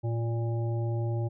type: harmonic tone with a mistuned harmonic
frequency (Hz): 116.54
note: A#2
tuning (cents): 0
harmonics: 1 / 3 / 5 / 7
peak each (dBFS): -27 / -37 / -41 / -44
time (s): 0.03-1.29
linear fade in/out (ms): 20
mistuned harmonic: 1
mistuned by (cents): -28
effects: none